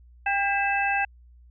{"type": "tone cluster", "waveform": "sine", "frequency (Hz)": [796, 1606, 1996, 2629], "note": ["G5", "G6", "B6", "E7"], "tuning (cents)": [26, 41, 18, -5], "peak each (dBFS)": [-25, -27, -34, -27], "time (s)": [0.26, 1.05], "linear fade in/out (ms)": 5, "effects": ["added 60 Hz sine -49 dBFS peak until 1.5 s"]}